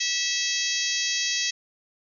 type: harmonic tone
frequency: 651 Hz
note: E5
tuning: 22 cents flat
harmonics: 3 / 4 / 5 / 6 / 7 / 8 / 9 / 10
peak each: -32 / -32 / -32 / -32 / -32 / -32 / -32 / -32 dBFS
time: 0-1.51 s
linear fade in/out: 10 ms
effects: none